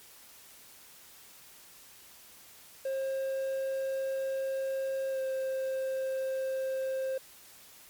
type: tone with pitch glide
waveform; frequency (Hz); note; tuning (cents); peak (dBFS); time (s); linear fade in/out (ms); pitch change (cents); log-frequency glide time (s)
triangle; 535 to 528.2; C5 to C5; +38 to +16; -28; 2.85-7.18; 5; -22; 5.1-5.2
effects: white hiss -54 dBFS RMS until 7.89 s + MP3 96 kbps